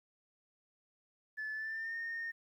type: tone with pitch glide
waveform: sine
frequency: 1734 to 1835 Hz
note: A6 to A#6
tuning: -26 to -28 cents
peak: -36 dBFS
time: 1.37-2.32 s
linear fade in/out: 20 ms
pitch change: +98 cents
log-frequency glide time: 1.53-1.96 s
effects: tanh soft clip ceiling -34 dBFS + 12-bit